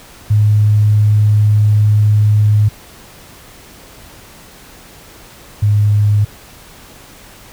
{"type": "tone pair in turn", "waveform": "sine", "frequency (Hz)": [105.4, 104.01], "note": ["G#2", "G#2"], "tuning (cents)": [26, 3], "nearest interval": "unison", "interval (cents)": 23, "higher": "first", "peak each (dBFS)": [-7, -8], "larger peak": "first", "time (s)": [[0.3, 2.69], [5.62, 6.25]], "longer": "first", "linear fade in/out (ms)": 10, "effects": ["pink hiss -39 dBFS RMS until 7.52 s"]}